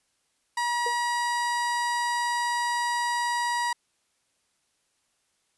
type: tone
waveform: 30% pulse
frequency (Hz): 959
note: A#5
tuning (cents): +49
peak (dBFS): -22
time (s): 0.57-3.73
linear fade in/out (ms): 5
type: tone with exponential decay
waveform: sine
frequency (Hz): 477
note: A#4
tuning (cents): +40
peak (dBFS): -27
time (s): 0.86-0.97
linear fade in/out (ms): 5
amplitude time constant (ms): 23
effects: white hiss -72 dBFS RMS until 5.57 s + resampled to 24000 Hz